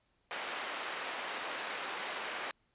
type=band-pass noise; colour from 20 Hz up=white; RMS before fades=-40 dBFS; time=0.31-2.51 s; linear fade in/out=0 ms; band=430 to 2300 Hz; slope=12 dB/octave; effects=pink hiss -75 dBFS RMS until 2.74 s + resampled to 8000 Hz